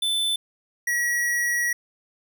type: tone pair in turn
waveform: square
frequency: 3520 / 1918.2 Hz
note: A7 / A#6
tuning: 0 / +49 cents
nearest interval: major seventh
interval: 1051 cents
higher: first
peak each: -22 dBFS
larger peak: neither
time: 0.02-0.36 / 0.87-1.73 s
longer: second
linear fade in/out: 5 ms
effects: none